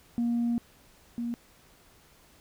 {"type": "tone pair in turn", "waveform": "sine", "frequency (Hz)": [236.3, 236.3], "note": ["A#3", "A#3"], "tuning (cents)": [24, 24], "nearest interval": "unison", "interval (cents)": 0, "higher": "neither", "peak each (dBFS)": [-23, -29], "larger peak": "first", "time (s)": [[0.18, 0.58], [1.18, 1.34]], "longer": "first", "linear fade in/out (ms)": 0, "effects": ["tanh soft clip ceiling -22 dBFS", "pink hiss -59 dBFS RMS until 2.4 s"]}